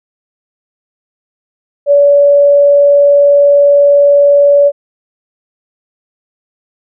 sine tone with vibrato, 571 Hz, D5, 49 cents flat, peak -3 dBFS, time 1.86-4.72 s, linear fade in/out 50 ms, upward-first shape sine, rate 20 Hz, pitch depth 11 cents each way, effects none

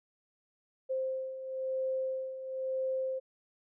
sine beating tone pair, 523.3 / 524.3 Hz, C5 / C5, 0 / +3 cents, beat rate 1 Hz, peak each -39 / -33 dBFS, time 0.89-3.2 s, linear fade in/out 20 ms, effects none

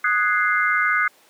sine chord, Ab dominant seventh, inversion second, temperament equal, 1244.5 / 1480 / 1661.2 / 2093 Hz, Eb6 / Gb6 / Ab6 / C7, 0 / 0 / 0 / 0 cents, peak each -22 / -21 / -26 / -22 dBFS, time 0.04-1.08 s, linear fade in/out 5 ms, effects pink hiss -54 dBFS RMS until 1.29 s + high-pass 400 Hz 12 dB/octave

